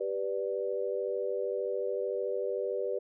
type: chord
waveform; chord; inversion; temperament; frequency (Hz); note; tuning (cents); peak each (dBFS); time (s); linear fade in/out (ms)
sine; G major; none; equal; 392 / 493.9 / 587.3; G4 / B4 / D5; 0 / 0 / 0; -34 / -33 / -36; 0-2.99; 10
effects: none